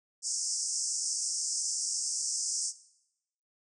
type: band-pass noise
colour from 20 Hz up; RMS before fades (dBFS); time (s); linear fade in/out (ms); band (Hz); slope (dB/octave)
pink; -33; 0.22-2.73; 50; 5100 to 8900; 96
effects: noise-tail reverb RT60 0.8 s tail -17 dB re dry